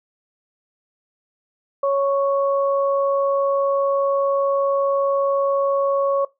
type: tone pair together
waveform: sine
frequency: 554.4 / 1108.7 Hz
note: C#5 / C#6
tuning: 0 / 0 cents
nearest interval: octave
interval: 1200 cents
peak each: -17 / -23 dBFS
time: 1.83-6.25 s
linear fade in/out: 5 ms
effects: noise-tail reverb RT60 0.2 s tail -21 dB re dry